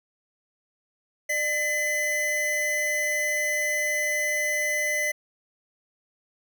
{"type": "tone pair together", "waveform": "square", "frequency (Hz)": [601.1, 2022], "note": ["D5", "B6"], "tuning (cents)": [40, 40], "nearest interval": "octave + major sixth", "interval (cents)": 2100, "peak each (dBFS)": [-32, -25], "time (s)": [1.29, 5.12], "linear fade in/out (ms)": 10, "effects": []}